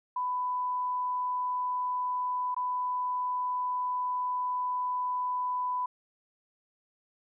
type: tone with dropouts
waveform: sine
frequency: 997 Hz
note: B5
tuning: 16 cents sharp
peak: -28 dBFS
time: 0.16-5.86 s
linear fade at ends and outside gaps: 5 ms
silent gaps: 2.546-2.564 s
effects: none